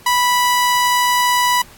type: tone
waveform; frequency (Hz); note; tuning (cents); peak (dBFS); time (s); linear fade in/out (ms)
sawtooth; 985; B5; -5; -9; 0.06-1.62; 5
effects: pink hiss -44 dBFS RMS until 1.77 s + AAC 64 kbps